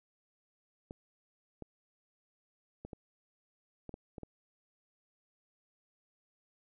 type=clicks; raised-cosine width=2 ms; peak=-30 dBFS; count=8; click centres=0.909 / 1.623 / 2.85 / 2.932 / 3.893 / 3.941 / 4.182 / 4.233 s; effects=none